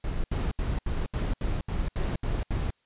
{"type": "noise bursts", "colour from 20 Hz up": "brown", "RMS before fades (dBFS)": -28, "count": 10, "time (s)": [0.04, 2.706], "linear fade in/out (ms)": 2, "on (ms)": 200, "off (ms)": 74, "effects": ["white hiss -70 dBFS RMS until 2.85 s", "resampled to 8000 Hz"]}